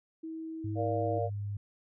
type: tone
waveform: sine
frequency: 321.9 Hz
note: E4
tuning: 41 cents flat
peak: -37 dBFS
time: 0.23-1.19 s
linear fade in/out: 10 ms
type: tone with pitch glide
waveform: sine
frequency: 103.83 to 101.93 Hz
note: G#2 to G#2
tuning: 0 to -32 cents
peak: -33 dBFS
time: 0.64-1.57 s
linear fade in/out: 5 ms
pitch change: -32 cents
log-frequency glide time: 1.02-1.29 s
type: chord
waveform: sine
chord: Bb major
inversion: none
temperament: just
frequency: 466.2 / 582.7 / 699.2 Hz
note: Bb4 / D5 / F5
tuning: 0 / -14 / +2 cents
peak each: -34 dBFS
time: 0.75-1.3 s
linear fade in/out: 50 ms
effects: none